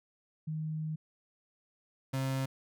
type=tone pair in turn; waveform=sine / 35% pulse; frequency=156.2 / 133.44 Hz; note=D#3 / C3; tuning=+7 / +34 cents; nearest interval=minor third; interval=273 cents; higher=first; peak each=-33 / -29 dBFS; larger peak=second; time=0.47-0.96 / 2.13-2.46 s; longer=first; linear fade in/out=10 ms; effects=none

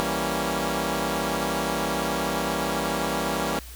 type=chord; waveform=10% pulse; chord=E diminished seventh; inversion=none; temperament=equal; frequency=164.81 / 196 / 233.1 / 277.2 Hz; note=E3 / G3 / Bb3 / Db4; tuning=0 / 0 / 0 / 0 cents; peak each=-22 dBFS; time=0-3.59 s; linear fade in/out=0 ms; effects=added 60 Hz sine -40 dBFS peak until 3.75 s + white hiss -45 dBFS RMS until 3.75 s

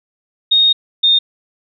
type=tone pair in turn; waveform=sine; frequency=3716 / 3661 Hz; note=A#7 / A#7; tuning=-6 / -32 cents; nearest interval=unison; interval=26 cents; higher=first; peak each=-8 dBFS; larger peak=neither; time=0.51-0.73 / 1.03-1.19 s; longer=first; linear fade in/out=10 ms; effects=none

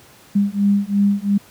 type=beating tone pair; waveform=sine; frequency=200 / 202.9 Hz; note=G3 / G#3; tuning=+35 / -40 cents; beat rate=2.9 Hz; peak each=-17 dBFS; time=0.35-1.38 s; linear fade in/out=10 ms; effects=pink hiss -47 dBFS RMS until 1.5 s + high-pass 80 Hz 12 dB/octave

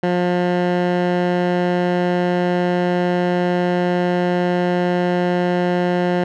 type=tone with low-pass filter; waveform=15% pulse; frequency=177.8 Hz; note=F3; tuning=31 cents sharp; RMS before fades=-18 dBFS; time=0.03-6.24 s; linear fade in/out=5 ms; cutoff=2500 Hz; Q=0.59; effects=none

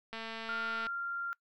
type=click train; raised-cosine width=0.3 ms; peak=-26 dBFS; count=167; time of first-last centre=0.13-0.868 s; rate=225 Hz
type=tone with pitch glide; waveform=sine; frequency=1397 to 1388.2 Hz; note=F6 to F6; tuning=0 to -11 cents; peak=-34 dBFS; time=0.49-1.33 s; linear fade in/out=0 ms; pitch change=-11 cents; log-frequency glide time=0.66-0.81 s
effects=noise-tail reverb RT60 0.1 s tail -23 dB re dry

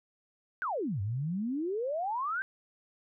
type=exponential two-way sweep; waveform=sine; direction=down then up; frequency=1596 to 94.3 to 1596 Hz; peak=-30 dBFS; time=0.62-2.42 s; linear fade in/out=0 ms; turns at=1.01 s; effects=none

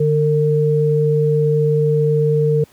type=tone pair together; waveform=sine; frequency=149.1 / 454.6 Hz; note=D3 / A#4; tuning=+27 / -43 cents; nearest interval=octave + perfect fifth; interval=1930 cents; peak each=-15 dBFS; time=0-2.64 s; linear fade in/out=5 ms; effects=pink hiss -51 dBFS RMS until 2.72 s + high-pass 80 Hz 12 dB/octave

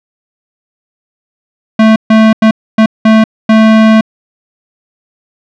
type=tone bursts at uneven times; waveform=square; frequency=220 Hz; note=A3; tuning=in tune; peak=-3 dBFS; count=6; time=1.79-1.96 / 2.1-2.33 / 2.42-2.51 / 2.78-2.86 / 3.05-3.24 / 3.49-4.01 s; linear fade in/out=5 ms; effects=low-pass 3000 Hz 12 dB/octave

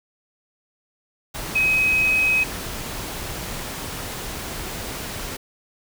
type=tone in noise; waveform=sine; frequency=2535 Hz; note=D#7; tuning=32 cents sharp; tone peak=-16 dBFS; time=1.55-2.44 s; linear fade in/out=10 ms; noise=pink; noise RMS=-31 dBFS; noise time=1.34-5.37 s; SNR=+12 dB; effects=none

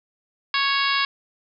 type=harmonic tone; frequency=554 Hz; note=C#5; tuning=1 cent flat; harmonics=2 / 3 / 4 / 5 / 6 / 7 / 8 / 9; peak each=-24 / -26 / -27 / -28 / -29 / -29 / -30 / -31 dBFS; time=0.54-1.05 s; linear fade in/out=2 ms; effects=none

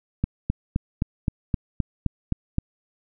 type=click train; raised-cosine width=5 ms; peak=-9 dBFS; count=10; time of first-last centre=0.24-2.584 s; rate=3.84 Hz; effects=none

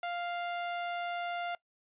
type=tone; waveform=sawtooth; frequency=698.5 Hz; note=F5; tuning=in tune; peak=-30 dBFS; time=0.03-1.55 s; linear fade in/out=2 ms; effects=noise-tail reverb RT60 0.1 s tail -21 dB re dry + resampled to 8000 Hz

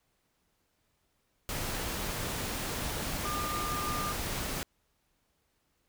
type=tone in noise; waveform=sine; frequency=1205 Hz; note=D6; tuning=44 cents sharp; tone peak=-34 dBFS; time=3.25-4.12 s; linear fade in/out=0 ms; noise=pink; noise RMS=-35 dBFS; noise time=1.49-4.63 s; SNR=-2 dB; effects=pink hiss -75 dBFS RMS until 5.88 s

